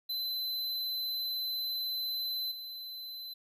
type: tone with level steps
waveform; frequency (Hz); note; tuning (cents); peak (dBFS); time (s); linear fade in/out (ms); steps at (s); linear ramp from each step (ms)
square; 4041; B7; +39; -33 / -41; 0.09-3.34; 10; 2.51; 10
effects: none